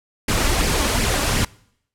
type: noise with flanger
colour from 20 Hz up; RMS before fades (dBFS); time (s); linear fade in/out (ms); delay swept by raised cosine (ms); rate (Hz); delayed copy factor
pink; -19; 0.28-1.45; 5; 0.38 to 3.58; 2.7; +0.5
effects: noise-tail reverb RT60 0.7 s tail -24 dB re dry + low-pass 11000 Hz 12 dB/octave